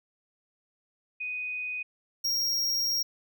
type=tone pair in turn; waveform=sine / square; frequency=2492 / 5594 Hz; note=D#7 / F8; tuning=+2 / +2 cents; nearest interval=octave + major second; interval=1400 cents; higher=second; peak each=-31 / -26 dBFS; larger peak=second; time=1.2-1.83 / 2.24-3.03 s; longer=second; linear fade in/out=10 ms; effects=none